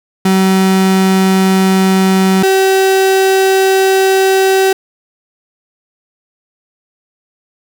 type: tone pair in turn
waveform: 35% pulse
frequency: 189.9 / 383.1 Hz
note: F#3 / G4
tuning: +45 / -40 cents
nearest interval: octave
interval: 1215 cents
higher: second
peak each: -6 dBFS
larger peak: neither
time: 0.25-2.43 / 2.43-4.73 s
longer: second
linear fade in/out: 5 ms
effects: none